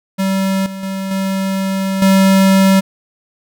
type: tone with level steps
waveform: square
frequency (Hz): 192.6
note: G3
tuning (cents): -30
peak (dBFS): -14 / -25 / -20 / -16 / -8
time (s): 0.18-2.81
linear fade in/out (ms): 20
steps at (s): 0.66 / 0.83 / 1.11 / 2.02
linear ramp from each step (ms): 2
effects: none